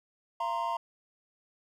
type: chord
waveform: triangle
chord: F suspended fourth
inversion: none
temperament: equal with one note detuned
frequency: 683.3 / 932.3 / 1046.5 Hz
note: F5 / Bb5 / C6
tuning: -38 / 0 / 0 cents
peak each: -34 / -30 / -33 dBFS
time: 0.4-0.77 s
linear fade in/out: 5 ms
effects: none